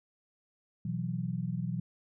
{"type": "chord", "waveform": "sine", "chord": "B suspended fourth", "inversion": "none", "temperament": "equal", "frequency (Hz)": [123.47, 164.81, 185], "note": ["B2", "E3", "F#3"], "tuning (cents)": [0, 0, 0], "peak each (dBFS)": [-36, -35, -36], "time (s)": [0.85, 1.8], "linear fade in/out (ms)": 5, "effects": []}